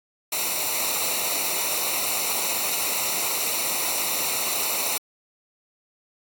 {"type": "noise with comb filter", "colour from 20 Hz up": "white", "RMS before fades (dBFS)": -25, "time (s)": [0.32, 4.98], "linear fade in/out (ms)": 5, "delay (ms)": 0.61, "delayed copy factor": -0.8, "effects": ["AAC 64 kbps"]}